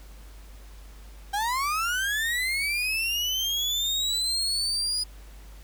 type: linear sweep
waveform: 35% pulse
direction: up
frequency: 784 to 4964 Hz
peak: -23 dBFS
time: 1.33-5.04 s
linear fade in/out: 10 ms
effects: added 50 Hz sine -43 dBFS peak until 5.63 s + pink hiss -54 dBFS RMS until 5.63 s